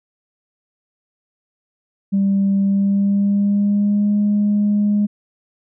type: tone with pitch glide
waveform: sine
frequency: 196.8 to 206.6 Hz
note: G3 to G#3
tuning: +7 to -9 cents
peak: -12 dBFS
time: 2.12-5.07 s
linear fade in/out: 20 ms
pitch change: +84 cents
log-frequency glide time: 2.62-4.14 s
effects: tanh soft clip ceiling -10 dBFS